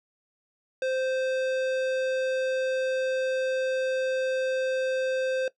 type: tone with tanh clipping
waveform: sine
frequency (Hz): 521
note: C5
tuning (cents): -7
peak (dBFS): -27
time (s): 0.82-5.48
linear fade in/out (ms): 2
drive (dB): 17
effects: noise-tail reverb RT60 0.1 s tail -18 dB re dry